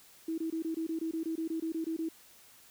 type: tone bursts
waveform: sine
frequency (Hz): 324.2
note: E4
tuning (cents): -29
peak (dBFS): -31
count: 15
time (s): 0.28-2.088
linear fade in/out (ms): 5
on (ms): 100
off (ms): 22
effects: white hiss -58 dBFS RMS until 2.7 s